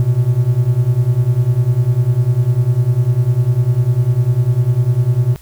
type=beating tone pair; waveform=triangle; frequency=116.54 / 126.54 Hz; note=A#2 / B2; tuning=0 / +43 cents; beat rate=10 Hz; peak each=-13 / -11 dBFS; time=0-5.36 s; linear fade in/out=0 ms; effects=added 60 Hz sine -40 dBFS peak until 5.41 s + white hiss -47 dBFS RMS until 5.41 s